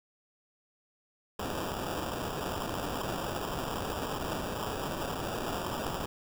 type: noise with sample-and-hold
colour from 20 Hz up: white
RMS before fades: -35 dBFS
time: 1.39-6.06 s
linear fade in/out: 5 ms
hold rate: 2100 Hz
effects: none